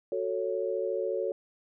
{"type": "chord", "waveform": "sine", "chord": "F# minor", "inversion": "none", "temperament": "just", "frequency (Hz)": [370, 444, 555], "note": ["F#4", "A4", "C#5"], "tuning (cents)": [0, 16, 2], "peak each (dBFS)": [-33, -32, -32], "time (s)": [0.12, 1.32], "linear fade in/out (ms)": 2, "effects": []}